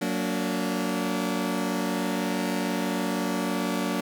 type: chord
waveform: sawtooth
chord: Gb augmented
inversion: none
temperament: just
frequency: 185 / 231.2 / 289.1 Hz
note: Gb3 / Bb3 / D4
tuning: 0 / -14 / -27 cents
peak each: -26 dBFS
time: 0.01-4.01 s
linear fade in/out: 10 ms
effects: none